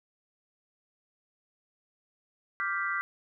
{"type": "chord", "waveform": "sine", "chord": "G dominant seventh", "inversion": "second", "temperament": "equal", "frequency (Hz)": [1174.7, 1396.9, 1568, 1975.5], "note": ["D6", "F6", "G6", "B6"], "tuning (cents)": [0, 0, 0, 0], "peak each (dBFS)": -34, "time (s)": [2.6, 3.01], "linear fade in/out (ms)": 0, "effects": []}